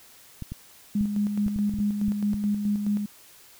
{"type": "clicks", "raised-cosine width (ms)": 5, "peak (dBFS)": -21, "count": 9, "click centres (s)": [0.423, 0.52, 1.01, 1.464, 1.561, 1.739, 1.788, 2.083, 2.341]}
{"type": "tone with tremolo", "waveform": "sine", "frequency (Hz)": 206.2, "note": "G#3", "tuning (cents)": -12, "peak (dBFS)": -21, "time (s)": [0.95, 3.06], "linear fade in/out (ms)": 5, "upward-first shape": "square", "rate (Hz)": 4.7, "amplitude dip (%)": 45}
{"effects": ["white hiss -52 dBFS RMS until 3.59 s"]}